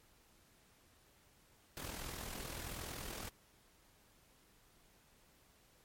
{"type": "noise with amplitude modulation", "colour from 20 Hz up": "pink", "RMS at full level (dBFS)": -43, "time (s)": [1.77, 3.29], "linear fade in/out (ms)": 0, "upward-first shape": "sine", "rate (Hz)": 41.3, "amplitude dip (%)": 55, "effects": ["pink hiss -68 dBFS RMS until 5.84 s", "MP3 64 kbps"]}